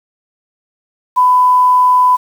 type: tone with quantisation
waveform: sine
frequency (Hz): 1000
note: B5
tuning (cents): +21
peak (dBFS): -6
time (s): 1.16-2.17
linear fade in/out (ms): 20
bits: 6
effects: none